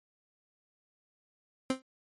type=tone with exponential decay; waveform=30% pulse; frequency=261.6 Hz; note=C4; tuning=in tune; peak=-21 dBFS; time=1.7-1.82 s; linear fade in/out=2 ms; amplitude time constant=25 ms; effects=MP3 48 kbps